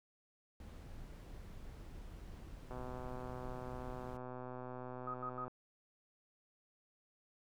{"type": "noise", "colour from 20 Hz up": "brown", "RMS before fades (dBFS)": -50, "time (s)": [0.6, 4.17], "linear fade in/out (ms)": 2}
{"type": "click train", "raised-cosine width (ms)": 1, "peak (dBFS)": -33, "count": 350, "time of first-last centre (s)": [2.71, 5.48], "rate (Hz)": 126}
{"type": "tone bursts", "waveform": "sine", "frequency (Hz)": 1254, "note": "D#6", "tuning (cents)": 13, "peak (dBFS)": -40, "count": 3, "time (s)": [5.07, 5.448], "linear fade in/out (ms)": 5, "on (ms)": 72, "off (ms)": 81}
{"effects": []}